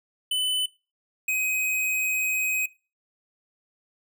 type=tone pair in turn; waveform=square; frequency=3011 / 2521 Hz; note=F#7 / D#7; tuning=+30 / +22 cents; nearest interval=minor third; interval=308 cents; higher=first; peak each=-23 dBFS; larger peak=neither; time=0.31-0.66 / 1.28-2.66 s; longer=second; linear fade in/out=5 ms; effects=noise-tail reverb RT60 0.3 s tail -20 dB re dry